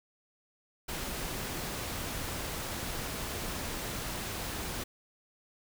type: noise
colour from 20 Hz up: pink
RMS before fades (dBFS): -37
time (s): 0.88-4.84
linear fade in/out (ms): 10
effects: none